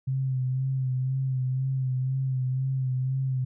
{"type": "tone with vibrato", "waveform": "sine", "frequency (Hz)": 130.81, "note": "C3", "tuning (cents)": 0, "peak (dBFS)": -24, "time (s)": [0.07, 3.45], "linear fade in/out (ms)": 10, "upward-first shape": "sine", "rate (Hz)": 2, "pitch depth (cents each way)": 36, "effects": []}